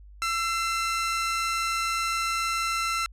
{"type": "tone pair together", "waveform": "sawtooth", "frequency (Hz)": [1339, 2072], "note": ["E6", "C7"], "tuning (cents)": [27, -17], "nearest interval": "minor sixth", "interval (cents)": 756, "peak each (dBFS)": [-22, -30], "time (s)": [0.22, 3.06], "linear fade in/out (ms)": 0, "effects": ["added 50 Hz sine -45 dBFS peak until 3.12 s", "low-pass 10000 Hz 12 dB/octave"]}